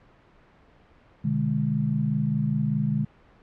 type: chord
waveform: sine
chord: G# diminished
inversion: first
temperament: just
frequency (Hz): 124.59 / 149.51 / 207.7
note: B2 / D3 / G#3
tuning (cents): +16 / +31 / 0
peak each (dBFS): -29 / -25 / -26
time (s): 1.24-3.05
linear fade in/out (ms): 10
effects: pink hiss -56 dBFS RMS until 3.42 s + low-pass 2000 Hz 12 dB/octave